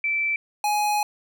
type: tone pair in turn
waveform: sine / square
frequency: 2328 / 836 Hz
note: D7 / G#5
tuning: -16 / +11 cents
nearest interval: octave + tritone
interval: 1773 cents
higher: first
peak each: -21 dBFS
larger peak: neither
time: 0.04-0.36 / 0.64-1.03 s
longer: second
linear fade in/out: 2 ms
effects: none